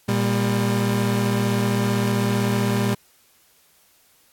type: tone pair together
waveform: 30% pulse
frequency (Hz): 117.7 / 199.84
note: A#2 / G3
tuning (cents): +17 / +34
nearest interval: major sixth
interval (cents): 917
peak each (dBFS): -19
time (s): 0.08-2.95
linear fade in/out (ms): 10
effects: white hiss -58 dBFS RMS until 4.32 s + AAC 64 kbps